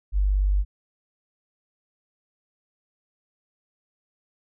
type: tone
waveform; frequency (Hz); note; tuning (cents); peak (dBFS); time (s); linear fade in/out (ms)
sine; 49; G1; 0; -18; 0.12-0.65; 50
effects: none